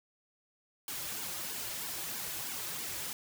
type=noise with flanger; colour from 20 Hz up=white; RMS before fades=-39 dBFS; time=0.88-3.13 s; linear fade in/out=2 ms; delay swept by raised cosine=1.5 to 4.5 ms; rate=3.1 Hz; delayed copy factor=-0.85; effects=none